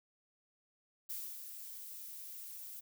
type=noise with ADSR envelope; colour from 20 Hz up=violet; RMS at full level=-41 dBFS; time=1.09-2.81 s; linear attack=12 ms; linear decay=260 ms; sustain=-7 dB; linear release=19 ms; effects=none